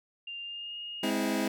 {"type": "tone with pitch glide", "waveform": "sine", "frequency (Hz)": [2794, 2853], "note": ["F7", "F7"], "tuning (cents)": [0, 36], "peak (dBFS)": -37, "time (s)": [0.27, 1.1], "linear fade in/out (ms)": 5, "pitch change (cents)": 36, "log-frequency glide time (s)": [0.42, 0.77]}
{"type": "chord", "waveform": "sawtooth", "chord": "Ab augmented", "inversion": "none", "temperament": "just", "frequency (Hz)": [207.7, 259.6, 324.5], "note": ["Ab3", "C4", "E4"], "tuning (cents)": [0, -13, -27], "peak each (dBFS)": -28, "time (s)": [1.03, 1.48], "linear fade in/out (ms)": 5}
{"effects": []}